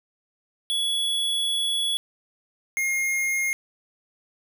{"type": "tone pair in turn", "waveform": "square", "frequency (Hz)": [3382, 2137], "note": ["G#7", "C7"], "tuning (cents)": [31, 36], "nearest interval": "minor sixth", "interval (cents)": 795, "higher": "first", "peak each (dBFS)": -23, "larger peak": "neither", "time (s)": [[0.7, 1.97], [2.77, 3.53]], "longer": "first", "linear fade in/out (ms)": 0, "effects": []}